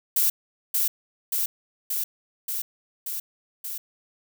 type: noise with echo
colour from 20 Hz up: violet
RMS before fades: -21 dBFS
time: 0.16-0.3 s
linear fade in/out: 5 ms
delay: 580 ms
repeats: 6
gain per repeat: -2 dB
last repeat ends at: 3.78 s
effects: none